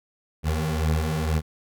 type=beating tone pair; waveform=25% pulse; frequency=77.1 / 79.2 Hz; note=D#2 / D#2; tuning=-15 / +31 cents; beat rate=2.1 Hz; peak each=-23 / -20 dBFS; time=0.43-1.42 s; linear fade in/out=50 ms; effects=none